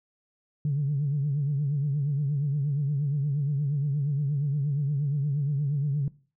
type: tone with vibrato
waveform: sine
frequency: 143.1 Hz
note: D3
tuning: 45 cents flat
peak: -22 dBFS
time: 0.65-6.08 s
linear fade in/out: 2 ms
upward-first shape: triangle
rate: 8.5 Hz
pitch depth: 110 cents each way
effects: noise-tail reverb RT60 0.4 s tail -21 dB re dry + tanh soft clip ceiling -19 dBFS